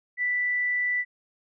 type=tone; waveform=sine; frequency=1975.5 Hz; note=B6; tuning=in tune; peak=-23 dBFS; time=0.17-1.05 s; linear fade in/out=50 ms; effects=none